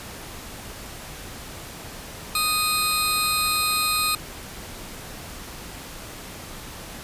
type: tone pair together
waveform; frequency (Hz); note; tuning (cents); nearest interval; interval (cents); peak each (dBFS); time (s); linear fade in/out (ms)
20% pulse; 1244.5 / 4152; D#6 / C8; 0 / -14; octave + major sixth; 2086; -18; 2.35-4.15; 2
effects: pink hiss -38 dBFS RMS until 7.03 s + resampled to 32000 Hz